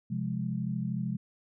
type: chord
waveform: sine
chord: F minor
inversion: second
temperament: equal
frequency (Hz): 130.81 / 174.61 / 207.7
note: C3 / F3 / Ab3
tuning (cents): 0 / 0 / 0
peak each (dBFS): -34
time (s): 0.1-1.17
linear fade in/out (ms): 10
effects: none